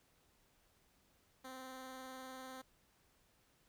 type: tone with vibrato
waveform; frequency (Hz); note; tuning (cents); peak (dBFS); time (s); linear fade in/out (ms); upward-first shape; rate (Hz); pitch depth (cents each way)
10% pulse; 260; C4; -11; -40; 1.44-2.62; 10; square; 20; 16
effects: pink hiss -73 dBFS RMS until 3.68 s